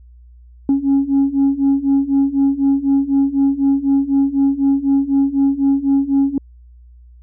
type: beating tone pair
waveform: sine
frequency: 273.4 / 277.4 Hz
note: C#4 / C#4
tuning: -24 / +1 cents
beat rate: 4 Hz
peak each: -15 / -13 dBFS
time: 0.69-6.38 s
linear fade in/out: 2 ms
effects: tanh soft clip ceiling -8 dBFS + added 60 Hz sine -40 dBFS peak until 7.22 s